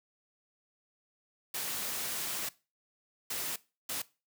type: noise bursts at uneven times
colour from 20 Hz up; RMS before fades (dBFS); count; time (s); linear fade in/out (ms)
white; -36; 3; 1.54-2.49 / 3.3-3.56 / 3.89-4.02; 5
effects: noise-tail reverb RT60 0.3 s tail -20 dB re dry + high-pass 100 Hz 12 dB/octave